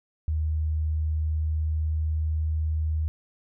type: tone with pitch glide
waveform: sine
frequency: 77.78 to 78.23 Hz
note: D#2 to D#2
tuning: 0 to +10 cents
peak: -23 dBFS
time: 0.28-3.08 s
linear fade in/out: 0 ms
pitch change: +10 cents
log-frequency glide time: 0.93-2.46 s
effects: none